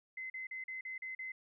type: tone bursts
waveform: sine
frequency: 2052 Hz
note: C7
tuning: 34 cents flat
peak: -40 dBFS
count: 7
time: 0.17-1.32 s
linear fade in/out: 5 ms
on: 130 ms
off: 40 ms
effects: none